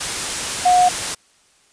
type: tone in noise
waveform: sine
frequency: 724 Hz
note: F#5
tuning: 38 cents flat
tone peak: -10 dBFS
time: 0.65-0.89 s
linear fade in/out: 10 ms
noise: white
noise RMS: -23 dBFS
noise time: 0-1.15 s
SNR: +10 dB
effects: white hiss -56 dBFS RMS until 1.72 s + resampled to 22050 Hz